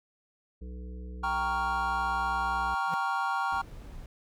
harmonic tone, 61.74 Hz, B1, in tune, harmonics 1 / 3 / 5 / 7 / 8, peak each -38 / -47 / -53 / -53 / -58 dBFS, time 0.61-2.75 s, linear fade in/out 10 ms
triangle chord, G half-diminished seventh, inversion none, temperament equal, 784 / 932.3 / 1108.7 / 1396.9 Hz, G5 / Bb5 / Db6 / F6, 0 / 0 / 0 / 0 cents, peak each -31 dBFS, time 1.23-3.62 s, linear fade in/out 10 ms
square tone with exponential growth, 168.1 Hz, E3, 34 cents sharp, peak -34 dBFS, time 2.85-2.94 s, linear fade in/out 0 ms, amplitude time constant 19 ms
brown noise, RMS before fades -44 dBFS, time 3.52-4.06 s, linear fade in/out 2 ms
effects none

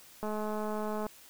click train, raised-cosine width 1 ms, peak -23 dBFS, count 179, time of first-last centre 0.23-1.066 s, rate 213 Hz, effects white hiss -55 dBFS RMS until 1.29 s

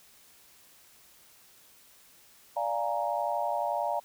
sine chord, Bb dominant seventh, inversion first, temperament equal, 587.3 / 698.5 / 830.6 / 932.3 Hz, D5 / F5 / Ab5 / Bb5, 0 / 0 / 0 / 0 cents, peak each -33 / -32 / -34 / -33 dBFS, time 2.56-4 s, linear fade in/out 10 ms, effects white hiss -58 dBFS RMS until 4.04 s

